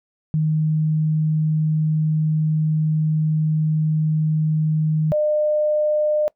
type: tone pair in turn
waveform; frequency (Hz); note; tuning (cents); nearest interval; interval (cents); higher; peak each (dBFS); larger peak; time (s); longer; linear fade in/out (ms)
sine; 155.56 / 604.2; D#3 / D5; 0 / +49; octave + major seventh; 2349; second; -16; neither; 0.34-5.12 / 5.12-6.28; first; 0
effects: noise-tail reverb RT60 0.1 s tail -23 dB re dry

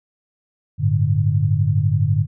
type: chord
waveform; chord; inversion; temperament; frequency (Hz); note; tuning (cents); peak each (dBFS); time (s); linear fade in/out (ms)
sine; G suspended second; none; equal; 98 / 110 / 146.83; G2 / A2 / D3; 0 / 0 / 0; -19; 0.78-2.27; 50
effects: none

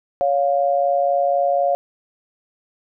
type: tone pair together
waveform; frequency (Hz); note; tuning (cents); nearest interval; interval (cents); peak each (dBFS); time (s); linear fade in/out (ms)
sine; 560 / 704; C#5 / F5; +18 / +14; major third; 396; -18; 0.21-1.75; 0
effects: none

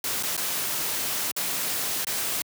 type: noise with dropouts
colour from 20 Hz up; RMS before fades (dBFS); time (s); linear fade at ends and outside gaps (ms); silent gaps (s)
white; -28; 0.04-2.42; 2; 0.227-0.233 / 0.367-0.376 / 1.315-1.364 / 2.047-2.069
effects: high-pass 100 Hz 12 dB/octave

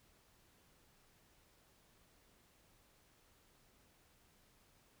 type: silence
effects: pink hiss -70 dBFS RMS until 5 s

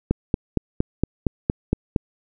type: click train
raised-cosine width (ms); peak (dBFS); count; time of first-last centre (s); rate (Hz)
3; -5; 9; 0.11-1.962; 4.32
effects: none

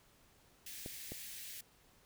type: high-pass noise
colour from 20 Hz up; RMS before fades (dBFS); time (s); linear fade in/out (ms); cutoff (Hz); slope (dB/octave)
white; -48; 0.66-1.61; 5; 1700; 48
type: clicks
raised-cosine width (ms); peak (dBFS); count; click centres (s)
2; -31; 2; 0.861 / 1.12
effects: pink hiss -67 dBFS RMS until 2.05 s

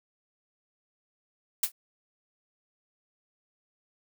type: noise with exponential decay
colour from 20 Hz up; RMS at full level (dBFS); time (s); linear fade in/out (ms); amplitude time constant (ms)
blue; -19; 1.63-1.72; 5; 18
effects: none

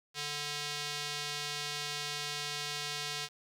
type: tone with band-pass filter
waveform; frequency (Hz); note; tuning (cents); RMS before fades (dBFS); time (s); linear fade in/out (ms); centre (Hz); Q
square; 146.83; D3; 0; -38; 0.14-3.29; 50; 4300; 1.2
effects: 9-bit

